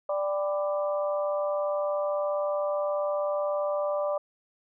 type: harmonic tone with a mistuned harmonic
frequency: 196.4 Hz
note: G3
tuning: 4 cents sharp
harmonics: 3 / 4 / 5 / 6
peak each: -26 / -38 / -38 / -36 dBFS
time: 0.09-4.18 s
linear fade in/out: 5 ms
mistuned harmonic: 5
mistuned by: +27 cents
effects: none